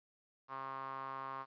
sawtooth tone with band-pass filter, 134.4 Hz, C3, 47 cents sharp, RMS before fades -44 dBFS, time 0.48-1.46 s, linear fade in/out 50 ms, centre 1100 Hz, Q 5.7, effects resampled to 11025 Hz + 12-bit

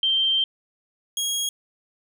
sine / 20% pulse tone pair in turn, 3143 / 3289 Hz, G7 / G#7, +4 / -18 cents, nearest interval minor second, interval 78 cents, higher second, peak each -18 dBFS, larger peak neither, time 0.03-0.44 / 1.17-1.49 s, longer first, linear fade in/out 2 ms, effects none

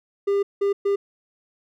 triangle tone bursts at uneven times, 400 Hz, G4, 35 cents sharp, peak -16 dBFS, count 3, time 0.27-0.43 / 0.61-0.73 / 0.85-0.96 s, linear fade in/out 10 ms, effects none

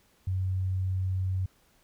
sine tone, 93.6 Hz, F#2, 20 cents sharp, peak -26 dBFS, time 0.27-1.46 s, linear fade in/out 5 ms, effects pink hiss -65 dBFS RMS until 1.83 s

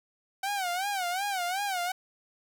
sawtooth tone with vibrato, 756 Hz, F#5, 37 cents sharp, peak -25 dBFS, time 0.43-1.92 s, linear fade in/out 5 ms, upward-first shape sine, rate 2.7 Hz, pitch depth 140 cents each way, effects none

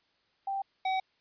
sine / square tone pair in turn, 784 / 758.6 Hz, G5 / F#5, 0 / +43 cents, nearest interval minor second, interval 57 cents, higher first, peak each -30 / -28 dBFS, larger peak second, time 0.47-0.62 / 0.85-1 s, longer neither, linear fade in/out 5 ms, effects white hiss -71 dBFS RMS until 1.2 s + resampled to 11025 Hz

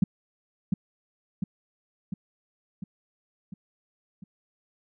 sine tone with echo, 187 Hz, F#3, 19 cents sharp, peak -15 dBFS, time 0.02-0.04 s, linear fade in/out 5 ms, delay 700 ms, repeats 6, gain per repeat -4 dB, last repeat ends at 4.24 s, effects none

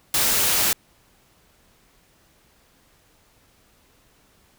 white noise, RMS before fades -20 dBFS, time 0.14-0.73 s, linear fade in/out 2 ms, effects pink hiss -59 dBFS RMS until 4.58 s

